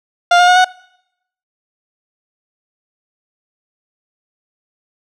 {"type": "tone with pitch steps", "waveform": "30% pulse", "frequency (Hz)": [701, 712.8, 724.9, 737.1], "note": ["F5", "F5", "F#5", "F#5"], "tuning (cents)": [6, 35, -36, -7], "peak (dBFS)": -4, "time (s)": [0.31, 0.646], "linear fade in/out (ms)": 5, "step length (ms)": 84, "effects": ["noise-tail reverb RT60 0.8 s tail -24 dB re dry", "low-pass 5000 Hz 12 dB/octave"]}